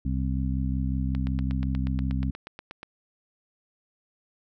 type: harmonic tone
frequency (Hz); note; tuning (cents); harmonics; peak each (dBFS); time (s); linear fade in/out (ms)
65.41; C2; 0; 1 / 2 / 3 / 4; -27 / -30 / -32 / -33; 0.05-2.31; 5
type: click train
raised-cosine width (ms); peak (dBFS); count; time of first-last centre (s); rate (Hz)
0.3; -23; 15; 1.15-2.831; 8.33
effects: none